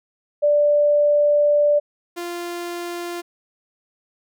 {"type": "tone pair in turn", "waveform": ["sine", "sawtooth"], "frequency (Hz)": [587.3, 347.3], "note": ["D5", "F4"], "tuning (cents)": [0, -10], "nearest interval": "major sixth", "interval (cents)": 910, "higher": "first", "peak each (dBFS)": [-13, -23], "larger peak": "first", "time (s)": [[0.42, 1.8], [2.16, 3.22]], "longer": "first", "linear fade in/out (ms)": 20, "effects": []}